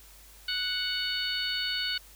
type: harmonic tone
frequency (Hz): 740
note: F#5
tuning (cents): 0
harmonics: 2 / 3 / 4 / 5 / 6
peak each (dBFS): -35 / -39 / -33 / -37 / -33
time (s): 0.48-1.98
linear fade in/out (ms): 5
effects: added 50 Hz sine -54 dBFS peak until 2.15 s + white hiss -54 dBFS RMS until 2.15 s